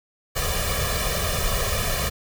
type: noise with comb filter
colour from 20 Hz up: pink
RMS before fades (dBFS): -24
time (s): 0.35-2.1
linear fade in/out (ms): 20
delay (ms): 1.7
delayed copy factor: +1
effects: none